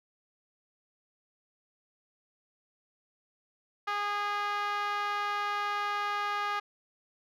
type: tone with band-pass filter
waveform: 5% pulse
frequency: 410.6 Hz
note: G#4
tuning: 20 cents flat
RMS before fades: -32 dBFS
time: 3.87-6.6 s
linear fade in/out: 10 ms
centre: 1100 Hz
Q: 2.4
effects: none